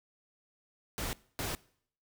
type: noise bursts at uneven times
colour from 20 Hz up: pink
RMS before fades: -36 dBFS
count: 2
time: 0.98-1.13 / 1.39-1.55 s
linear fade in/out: 0 ms
effects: noise-tail reverb RT60 0.6 s tail -22 dB re dry